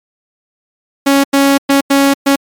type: tone bursts at uneven times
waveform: sawtooth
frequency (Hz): 277.2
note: C#4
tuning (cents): 0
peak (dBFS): -3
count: 5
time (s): 1.06-1.24 / 1.33-1.58 / 1.69-1.81 / 1.9-2.14 / 2.26-2.36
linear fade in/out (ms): 10
effects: MP3 96 kbps